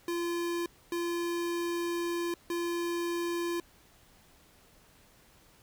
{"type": "tone bursts at uneven times", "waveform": "square", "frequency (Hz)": 343.5, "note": "F4", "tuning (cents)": -29, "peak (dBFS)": -31, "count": 3, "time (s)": [[0.08, 0.66], [0.92, 2.34], [2.5, 3.6]], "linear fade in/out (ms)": 2, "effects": ["pink hiss -61 dBFS RMS until 5.62 s"]}